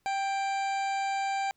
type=harmonic tone with a mistuned harmonic; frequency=784 Hz; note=G5; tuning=in tune; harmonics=1 / 2 / 3 / 4 / 5 / 6 / 8 / 9 / 10; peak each=-28 / -40 / -38 / -50 / -48 / -47 / -56 / -49 / -59 dBFS; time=0.06-1.51 s; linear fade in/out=0 ms; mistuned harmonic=2; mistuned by=+25 cents; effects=pink hiss -74 dBFS RMS until 1.56 s